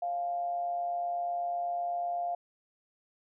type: tone with amplitude modulation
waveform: sine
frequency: 698.5 Hz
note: F5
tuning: in tune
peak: -28 dBFS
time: 0.02-2.35 s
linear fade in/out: 5 ms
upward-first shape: sine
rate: 148 Hz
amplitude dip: 40%
effects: none